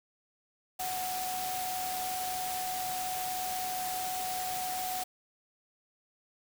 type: tone in noise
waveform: sine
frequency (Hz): 740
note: F#5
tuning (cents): 0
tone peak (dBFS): -34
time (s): 0.79-5.04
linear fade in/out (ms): 10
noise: white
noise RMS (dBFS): -38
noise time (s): 0.79-5.04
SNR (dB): +1
effects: none